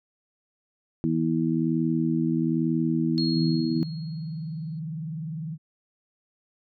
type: harmonic tone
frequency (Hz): 81.1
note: E2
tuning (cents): -28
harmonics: 2 / 3 / 4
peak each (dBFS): -26 / -26 / -26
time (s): 1.04-3.83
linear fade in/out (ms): 0
type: tone with exponential decay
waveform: sine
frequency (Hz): 4280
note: C8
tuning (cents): +38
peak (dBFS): -27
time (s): 3.18-4.79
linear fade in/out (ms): 0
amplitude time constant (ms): 350
type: tone with vibrato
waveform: sine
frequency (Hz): 159.7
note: D#3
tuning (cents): +45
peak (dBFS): -30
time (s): 3.32-5.58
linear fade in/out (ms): 50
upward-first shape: sine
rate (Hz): 20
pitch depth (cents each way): 150
effects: none